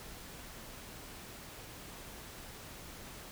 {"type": "silence", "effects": ["pink hiss -49 dBFS RMS until 3.31 s"]}